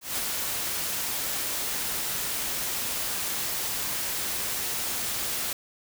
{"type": "noise with ADSR envelope", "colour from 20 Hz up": "white", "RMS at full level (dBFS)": -28, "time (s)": [0.01, 5.53], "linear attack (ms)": 170, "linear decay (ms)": 9, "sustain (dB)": -2, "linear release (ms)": 3, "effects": []}